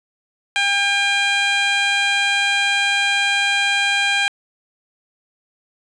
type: tone with band-pass filter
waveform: 15% pulse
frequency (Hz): 802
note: G5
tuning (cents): +39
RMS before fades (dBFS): -18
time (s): 0.56-4.28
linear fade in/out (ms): 0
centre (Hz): 2700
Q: 0.74
effects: resampled to 22050 Hz + 7-bit